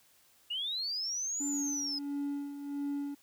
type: linear two-way sweep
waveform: sine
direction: up then down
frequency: 2794 to 7220 to 5010 Hz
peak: -32 dBFS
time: 0.5-1.99 s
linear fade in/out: 10 ms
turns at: 1.46 s
type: tone with tremolo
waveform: triangle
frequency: 284.4 Hz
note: C#4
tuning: 45 cents sharp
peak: -29 dBFS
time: 1.4-3.15 s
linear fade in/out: 10 ms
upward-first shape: sine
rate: 1.5 Hz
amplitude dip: 65%
effects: tanh soft clip ceiling -26 dBFS + white hiss -65 dBFS RMS until 3.22 s